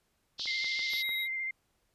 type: band-pass noise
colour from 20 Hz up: white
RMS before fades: -37 dBFS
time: 0.38-1.03 s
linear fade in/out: 20 ms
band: 3300 to 4800 Hz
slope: 48 dB/octave
type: clicks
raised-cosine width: 0.5 ms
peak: -33 dBFS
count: 6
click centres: 0.396 / 0.457 / 0.644 / 0.793 / 0.935 / 1.092 s
type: tone with vibrato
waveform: sine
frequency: 2093 Hz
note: C7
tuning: in tune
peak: -32 dBFS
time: 0.47-1.51 s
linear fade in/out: 5 ms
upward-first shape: square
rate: 14 Hz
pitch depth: 15 cents each way
type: tone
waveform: square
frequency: 3809 Hz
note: A#7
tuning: 37 cents sharp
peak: -35 dBFS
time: 0.89-1.28 s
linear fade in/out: 50 ms
effects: pink hiss -75 dBFS RMS until 1.94 s + resampled to 32000 Hz